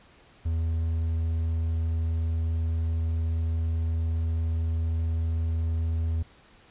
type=tone; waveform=triangle; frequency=81.6 Hz; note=E2; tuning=17 cents flat; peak=-22 dBFS; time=0.45-6.23 s; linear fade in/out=10 ms; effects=pink hiss -56 dBFS RMS until 6.7 s + resampled to 8000 Hz